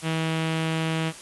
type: tone with low-pass filter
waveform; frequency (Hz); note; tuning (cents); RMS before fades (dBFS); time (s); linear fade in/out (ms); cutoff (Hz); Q
sawtooth; 161.1; E3; -39; -26; 0.02-1.13; 50; 3000; 2.5
effects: white hiss -42 dBFS RMS until 1.21 s + resampled to 24000 Hz